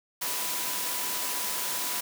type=tone in noise; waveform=sine; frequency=987.8 Hz; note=B5; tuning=in tune; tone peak=-41 dBFS; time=0.21-2.01 s; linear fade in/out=10 ms; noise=white; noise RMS=-31 dBFS; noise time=0.21-2.01 s; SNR=-13 dB; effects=high-pass 200 Hz 12 dB/octave